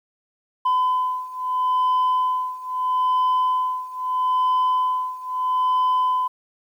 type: beating tone pair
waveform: sine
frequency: 1012 / 1012.77 Hz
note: B5 / B5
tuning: +42 / +43 cents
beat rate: 0.77 Hz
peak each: -21 / -19 dBFS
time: 0.65-6.28 s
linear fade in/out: 10 ms
effects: tanh soft clip ceiling -15 dBFS + 9-bit